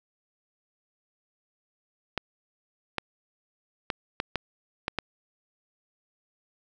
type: clicks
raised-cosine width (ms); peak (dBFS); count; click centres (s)
0.3; -11; 7; 2.177 / 2.983 / 3.902 / 4.201 / 4.357 / 4.881 / 4.987
effects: none